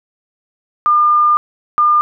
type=tone pair in turn; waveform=sine; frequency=1205 / 1205 Hz; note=D6 / D6; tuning=+44 / +44 cents; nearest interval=unison; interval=0 cents; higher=neither; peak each=-8 dBFS; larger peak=neither; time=0.86-1.37 / 1.78-2.01 s; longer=first; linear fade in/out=0 ms; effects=none